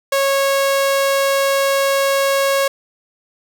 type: tone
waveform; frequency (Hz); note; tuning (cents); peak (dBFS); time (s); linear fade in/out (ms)
sawtooth; 550; C#5; -14; -10; 0.12-2.68; 5
effects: none